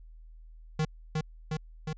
square tone with echo, 155.56 Hz, D#3, in tune, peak -26 dBFS, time 0.79-0.85 s, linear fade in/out 5 ms, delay 360 ms, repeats 3, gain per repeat -2 dB, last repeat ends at 1.93 s, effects added 40 Hz sine -47 dBFS peak until 1.97 s + resampled to 16000 Hz

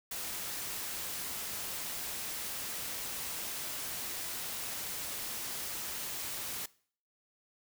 white noise, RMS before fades -39 dBFS, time 0.11-6.66 s, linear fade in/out 5 ms, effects noise-tail reverb RT60 0.5 s tail -21 dB re dry

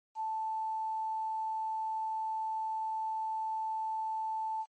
sine tone with quantisation, 880 Hz, A5, in tune, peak -32 dBFS, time 0.15-4.66 s, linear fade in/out 50 ms, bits 10, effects MP3 32 kbps

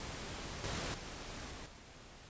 pink noise with level steps, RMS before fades -44 / -39 / -46 / -48 / -55 dBFS, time 0-2.29 s, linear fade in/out 2 ms, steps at 0.64 / 0.94 / 1.51 / 1.66 s, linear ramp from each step 2 ms, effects resampled to 16000 Hz

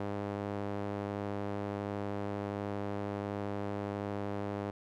sawtooth tone with band-pass filter, 101.4 Hz, G#2, 41 cents flat, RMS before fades -37 dBFS, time 0-4.71 s, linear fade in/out 5 ms, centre 520 Hz, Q 0.76, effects none

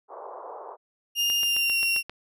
white band-pass noise, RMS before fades -40 dBFS, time 0.08-0.77 s, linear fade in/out 50 ms, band 400 to 1100 Hz, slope 48 dB/octave
35% pulse tone with pitch glide, 2819 to 2747 Hz, F7 to F7, +16 to -29 cents, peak -20 dBFS, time 1.15-2.03 s, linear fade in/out 50 ms, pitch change -45 cents, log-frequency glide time 1.38-1.79 s
click train, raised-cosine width 0.3 ms, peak -21 dBFS, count 7, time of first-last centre 1.3-2.096 s, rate 7.54 Hz
effects none

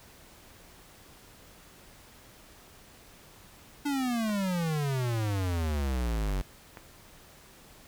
square exponential sweep, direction down, 293.7 to 45.64 Hz, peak -28 dBFS, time 3.85-6.42 s, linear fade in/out 10 ms
clicks, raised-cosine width 0.5 ms, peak -28 dBFS, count 3, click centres 4.295 / 6.294 / 6.772 s
effects pink hiss -54 dBFS RMS until 7.87 s

